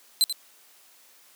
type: tone with echo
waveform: sawtooth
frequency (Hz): 4066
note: B7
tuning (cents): +50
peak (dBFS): -14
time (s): 0.21-0.24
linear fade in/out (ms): 0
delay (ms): 86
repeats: 1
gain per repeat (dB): -10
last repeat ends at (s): 0.326
effects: white hiss -56 dBFS RMS until 1.35 s + high-pass 300 Hz 12 dB/octave